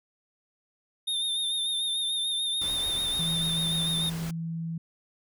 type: tone with vibrato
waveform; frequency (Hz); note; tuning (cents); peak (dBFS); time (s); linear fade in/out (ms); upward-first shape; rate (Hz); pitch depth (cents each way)
square; 3636; A#7; -44; -27; 1.07-4.1; 10; sine; 6.8; 42
type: noise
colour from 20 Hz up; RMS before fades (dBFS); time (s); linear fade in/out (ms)
pink; -40; 2.61-4.31; 5
type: tone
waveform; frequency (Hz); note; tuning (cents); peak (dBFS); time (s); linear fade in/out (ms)
sine; 164.81; E3; 0; -30; 3.19-4.78; 5
effects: none